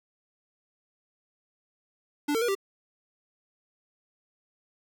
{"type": "tone with pitch steps", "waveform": "square", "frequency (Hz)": [292.6, 451.1, 478.8, 392.6], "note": ["D4", "A4", "A#4", "G4"], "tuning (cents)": [-6, 43, 46, 3], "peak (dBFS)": -25, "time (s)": [2.28, 2.552], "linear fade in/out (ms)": 10, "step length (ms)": 68, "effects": ["10-bit"]}